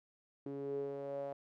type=tone with band-pass filter sweep; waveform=sawtooth; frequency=139.6 Hz; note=C#3; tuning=13 cents sharp; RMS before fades=-41 dBFS; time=0.46-1.33 s; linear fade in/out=2 ms; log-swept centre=340 to 620 Hz; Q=7.6; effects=none